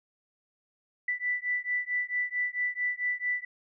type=beating tone pair; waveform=sine; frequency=1975.5 / 1980 Hz; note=B6 / B6; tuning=0 / +4 cents; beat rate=4.5 Hz; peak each=-31 dBFS; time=1.08-3.45 s; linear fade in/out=5 ms; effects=none